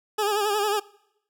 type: tone with vibrato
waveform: 20% pulse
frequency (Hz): 415.3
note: G#4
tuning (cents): 0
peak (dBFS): -17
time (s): 0.18-0.8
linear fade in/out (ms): 10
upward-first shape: sine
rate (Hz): 11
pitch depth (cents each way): 68
effects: noise-tail reverb RT60 0.8 s tail -23 dB re dry